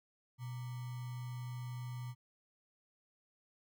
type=tone with sample-and-hold; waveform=sine; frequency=123.47 Hz; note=B2; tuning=in tune; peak=-40 dBFS; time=0.38-2.15 s; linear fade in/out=50 ms; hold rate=1050 Hz; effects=none